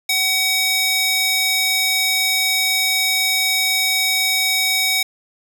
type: tone with high-pass filter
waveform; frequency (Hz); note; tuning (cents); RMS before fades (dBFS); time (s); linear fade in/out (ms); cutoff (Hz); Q
square; 754; F#5; +32; -18; 0.09-5.03; 5; 2700; 1.2
effects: none